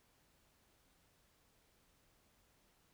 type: silence
effects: pink hiss -73 dBFS RMS until 2.93 s